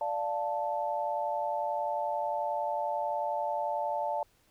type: chord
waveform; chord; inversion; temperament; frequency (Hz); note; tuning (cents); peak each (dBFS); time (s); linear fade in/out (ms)
sine; D minor; none; equal; 587.3 / 698.5 / 880; D5 / F5 / A5; 0 / 0 / 0; -34 / -35 / -32; 0.01-4.23; 2
effects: pink hiss -67 dBFS RMS until 4.5 s